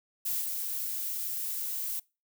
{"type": "noise with level steps", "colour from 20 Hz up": "violet", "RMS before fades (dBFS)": [-31, -34], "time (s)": [0.25, 2], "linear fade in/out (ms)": 10, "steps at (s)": 0.41, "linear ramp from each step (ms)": 5, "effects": ["noise-tail reverb RT60 0.3 s tail -25 dB re dry"]}